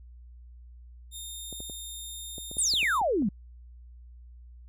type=tone; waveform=15% pulse; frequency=3659 Hz; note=A#7; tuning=33 cents flat; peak=-31 dBFS; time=1.11-3.01 s; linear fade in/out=50 ms
type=clicks; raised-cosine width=2 ms; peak=-29 dBFS; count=10; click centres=1.527 / 1.604 / 1.698 / 2.382 / 2.514 / 2.569 / 2.738 / 2.83 / 3.015 / 3.223 s
type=exponential sweep; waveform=sine; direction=down; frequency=9956 to 178.9 Hz; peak=-23 dBFS; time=2.58-3.29 s; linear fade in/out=5 ms
effects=added 60 Hz sine -46 dBFS peak until 4.68 s